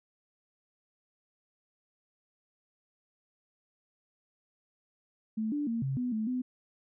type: tone with pitch steps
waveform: sine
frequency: 219 / 292.7 / 230 / 134.6 / 247.8 / 218 / 252.3 Hz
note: A3 / D4 / A#3 / C3 / B3 / A3 / B3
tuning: -8 / -6 / -23 / +49 / +6 / -16 / +37 cents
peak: -29 dBFS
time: 5.37-6.42 s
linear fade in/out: 10 ms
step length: 150 ms
effects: none